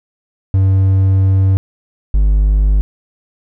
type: tone pair in turn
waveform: triangle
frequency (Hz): 95.9 / 50.63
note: G2 / G#1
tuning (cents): -37 / -43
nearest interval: major seventh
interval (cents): 1106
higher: first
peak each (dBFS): -6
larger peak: neither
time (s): 0.54-1.57 / 2.14-2.81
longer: first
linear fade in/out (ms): 0
effects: none